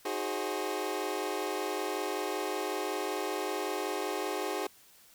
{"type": "chord", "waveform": "25% pulse", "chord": "Ab dominant seventh", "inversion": "second", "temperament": "equal with one note detuned", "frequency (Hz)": [311.1, 370, 415.3, 532.1], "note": ["Eb4", "Gb4", "Ab4", "C5"], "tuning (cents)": [0, 0, 0, 29], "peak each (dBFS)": [-36, -33, -32, -36], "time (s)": [0.05, 4.67], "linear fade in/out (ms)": 5, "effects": ["white hiss -59 dBFS RMS until 5.14 s"]}